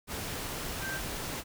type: tone in noise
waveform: sine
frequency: 1568 Hz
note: G6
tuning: in tune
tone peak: -35 dBFS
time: 0.8-1.01 s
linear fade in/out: 50 ms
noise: pink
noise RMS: -37 dBFS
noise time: 0.07-1.44 s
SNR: -1 dB
effects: none